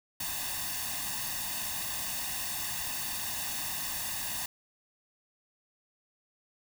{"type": "noise with comb filter", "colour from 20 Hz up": "white", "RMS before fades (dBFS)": -35, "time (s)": [0.2, 4.46], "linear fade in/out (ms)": 5, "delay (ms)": 1.1, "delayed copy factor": 0.8, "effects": []}